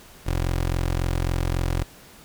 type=tone; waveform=20% pulse; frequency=43.65 Hz; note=F1; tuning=in tune; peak=-17 dBFS; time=0.26-1.84 s; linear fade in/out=10 ms; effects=pink hiss -48 dBFS RMS until 2.24 s